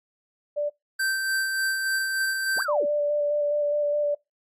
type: tone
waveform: sine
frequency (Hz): 587.3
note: D5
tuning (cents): 0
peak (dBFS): -23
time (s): 0.56-0.7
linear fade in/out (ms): 20
type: tone with tremolo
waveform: square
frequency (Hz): 1559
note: G6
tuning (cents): -10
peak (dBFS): -23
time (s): 0.99-2.65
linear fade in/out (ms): 10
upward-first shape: sine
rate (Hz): 3.4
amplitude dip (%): 35
type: linear two-way sweep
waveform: sine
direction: up then down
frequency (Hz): 35.86 to 1661.2 to 164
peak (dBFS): -26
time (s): 2.56-2.86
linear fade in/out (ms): 50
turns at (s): 2.62
type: tone with vibrato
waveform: sine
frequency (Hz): 587.3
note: D5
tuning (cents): 0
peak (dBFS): -21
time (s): 2.68-4.15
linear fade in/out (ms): 10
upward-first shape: square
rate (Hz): 4.8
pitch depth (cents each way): 12
effects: noise-tail reverb RT60 0.2 s tail -24 dB re dry + AAC 48 kbps